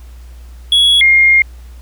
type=tone pair in turn; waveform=triangle / sine; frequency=3356 / 2127 Hz; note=G#7 / C7; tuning=+17 / +28 cents; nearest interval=minor sixth; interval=789 cents; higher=first; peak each=-5 dBFS; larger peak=neither; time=0.72-1.01 / 1.01-1.42 s; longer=second; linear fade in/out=2 ms; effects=added 60 Hz sine -31 dBFS peak until 1.81 s + pink hiss -48 dBFS RMS until 1.81 s